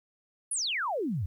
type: exponential sweep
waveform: sine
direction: down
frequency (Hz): 10990 to 80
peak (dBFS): -28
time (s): 0.51-1.26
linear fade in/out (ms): 5
effects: 11-bit